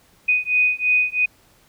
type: beating tone pair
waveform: sine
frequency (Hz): 2489 / 2492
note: D#7 / D#7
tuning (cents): 0 / +2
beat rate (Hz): 3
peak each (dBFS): -19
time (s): 0.28-1.26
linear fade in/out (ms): 10
effects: pink hiss -56 dBFS RMS until 1.68 s